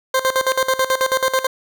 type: tone with tremolo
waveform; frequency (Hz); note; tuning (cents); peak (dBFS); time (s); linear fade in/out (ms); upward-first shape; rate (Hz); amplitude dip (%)
20% pulse; 523.3; C5; 0; -9; 0.14-1.47; 5; square; 9.2; 80
effects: none